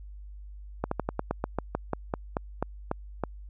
slowing click train, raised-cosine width 1 ms, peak -13 dBFS, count 15, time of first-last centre 0.84-3.237 s, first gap 74 ms, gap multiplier 1.12, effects added 50 Hz sine -41 dBFS peak until 3.49 s

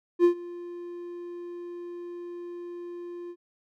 triangle tone with ADSR envelope, 349 Hz, F4, 1 cent flat, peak -12 dBFS, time 0.19-3.36 s, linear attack 53 ms, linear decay 97 ms, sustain -22 dB, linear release 58 ms, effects none

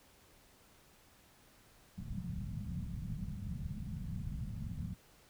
white low-pass noise, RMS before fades -41 dBFS, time 1.97-4.95 s, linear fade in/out 20 ms, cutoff 200 Hz, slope 48 dB/octave, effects pink hiss -64 dBFS RMS until 5.29 s

